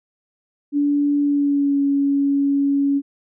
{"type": "tone with pitch glide", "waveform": "sine", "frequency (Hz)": [288.2, 280.2], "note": ["D4", "C#4"], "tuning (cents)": [-33, 19], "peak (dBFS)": -15, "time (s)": [0.72, 3.02], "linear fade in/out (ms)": 50, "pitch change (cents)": -48, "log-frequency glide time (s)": [1.21, 1.81], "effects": []}